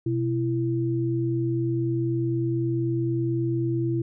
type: tone pair together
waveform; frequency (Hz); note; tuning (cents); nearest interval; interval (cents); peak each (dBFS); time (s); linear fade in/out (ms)
sine; 125.3 / 334.5; B2 / E4; +25 / +25; octave + perfect fourth; 1700; -25; 0.06-4.02; 5
effects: none